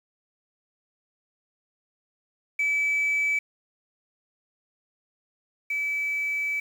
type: tone pair in turn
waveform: sine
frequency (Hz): 2300 / 2300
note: D7 / D7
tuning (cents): -37 / -37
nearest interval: unison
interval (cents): 0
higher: neither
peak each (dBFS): -20 / -24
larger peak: first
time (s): 2.59-3.39 / 5.7-6.6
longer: second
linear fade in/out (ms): 5
effects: tanh soft clip ceiling -19 dBFS + 8-bit